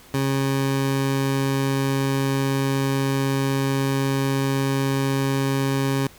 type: tone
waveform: 20% pulse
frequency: 136.2 Hz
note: C#3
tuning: 30 cents flat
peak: -15 dBFS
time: 0.14-6.07 s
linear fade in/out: 2 ms
effects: pink hiss -48 dBFS RMS until 6.18 s